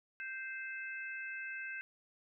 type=harmonic tone; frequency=522 Hz; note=C5; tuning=4 cents flat; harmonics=3 / 4 / 5; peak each=-42 / -48 / -46 dBFS; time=0.2-1.81 s; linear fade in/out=0 ms; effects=none